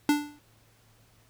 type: tone with exponential decay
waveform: square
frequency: 293.7 Hz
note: D4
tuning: in tune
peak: -18 dBFS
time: 0.09-0.39 s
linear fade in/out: 2 ms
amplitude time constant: 65 ms
effects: added 111 Hz sine -63 dBFS peak until 1.29 s + pink hiss -63 dBFS RMS until 1.29 s